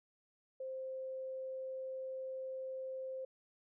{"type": "tone", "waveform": "sine", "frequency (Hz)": 524, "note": "C5", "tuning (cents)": 2, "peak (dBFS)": -40, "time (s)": [0.6, 3.25], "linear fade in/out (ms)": 5, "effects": []}